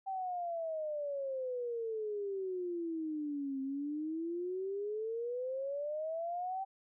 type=exponential two-way sweep; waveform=sine; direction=down then up; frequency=780 to 265.9 to 780 Hz; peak=-35 dBFS; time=0.06-6.65 s; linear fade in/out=20 ms; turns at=3.61 s; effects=none